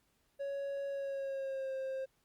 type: tone with pitch glide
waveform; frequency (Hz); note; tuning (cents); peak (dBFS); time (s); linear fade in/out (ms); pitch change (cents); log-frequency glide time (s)
triangle; 557 to 530.6; C#5 to C5; +8 to +24; -34; 0.39-2.06; 20; -84; 0.88-1.74
effects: pink hiss -75 dBFS RMS until 2.24 s + Opus 48 kbps